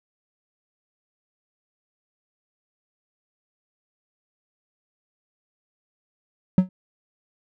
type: tone with exponential decay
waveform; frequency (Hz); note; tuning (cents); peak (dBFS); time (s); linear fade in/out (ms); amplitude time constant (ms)
triangle; 185; F#3; 0; -6; 6.58-6.69; 2; 23
effects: none